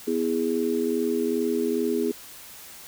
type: chord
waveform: sine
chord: E major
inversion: second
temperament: just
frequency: 247.2 / 329.6 / 412 Hz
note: B3 / E4 / G#4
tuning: +2 / 0 / -14 cents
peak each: -27 / -28 / -25 dBFS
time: 0.07-2.12 s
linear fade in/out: 10 ms
effects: white hiss -44 dBFS RMS until 2.87 s